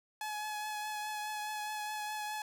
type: tone with vibrato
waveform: sawtooth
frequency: 848 Hz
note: G#5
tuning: 36 cents sharp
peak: -33 dBFS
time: 0.21-2.42 s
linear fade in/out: 2 ms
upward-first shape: triangle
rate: 4.8 Hz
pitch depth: 21 cents each way
effects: none